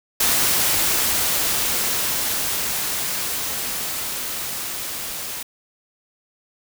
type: noise with level ramp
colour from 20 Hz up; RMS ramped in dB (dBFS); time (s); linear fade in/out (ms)
white; -18 to -30; 0.2-5.43; 5
effects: none